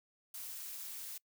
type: noise with amplitude modulation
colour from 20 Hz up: blue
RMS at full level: -42 dBFS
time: 0.34-1.18 s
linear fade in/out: 5 ms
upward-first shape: sine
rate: 297 Hz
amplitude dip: 70%
effects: noise-tail reverb RT60 0.1 s tail -25 dB re dry